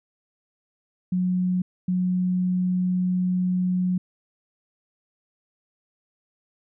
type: tone bursts at uneven times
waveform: sine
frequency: 182.1 Hz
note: F#3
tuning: 27 cents flat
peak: -20 dBFS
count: 2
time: 1.12-1.62 / 1.88-3.98 s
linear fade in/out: 5 ms
effects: none